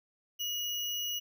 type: tone with sample-and-hold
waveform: sine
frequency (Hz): 2898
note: F#7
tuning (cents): -37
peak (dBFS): -32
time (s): 0.39-1.2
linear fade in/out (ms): 20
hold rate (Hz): 8820
effects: none